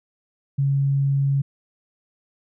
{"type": "tone", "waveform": "sine", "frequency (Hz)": 138.59, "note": "C#3", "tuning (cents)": 0, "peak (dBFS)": -17, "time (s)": [0.58, 1.42], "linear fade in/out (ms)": 10, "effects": []}